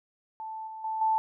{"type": "tone with level steps", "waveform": "sine", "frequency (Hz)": 880, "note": "A5", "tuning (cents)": 0, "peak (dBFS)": [-35, -38, -29, -22], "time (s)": [0.4, 1.18], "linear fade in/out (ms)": 0, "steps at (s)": [0.67, 0.84, 1.01], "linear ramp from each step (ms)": 5, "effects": []}